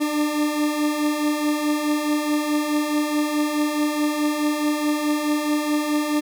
40% pulse beating tone pair, 295.3 / 300 Hz, D4 / D4, +10 / +37 cents, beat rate 4.7 Hz, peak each -26 / -20 dBFS, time 0-6.21 s, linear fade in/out 20 ms, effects none

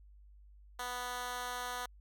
10% pulse tone with high-pass filter, 246.9 Hz, B3, in tune, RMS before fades -40 dBFS, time 0.79-1.86 s, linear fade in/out 5 ms, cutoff 790 Hz, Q 0.82, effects added 50 Hz sine -55 dBFS peak until 2 s

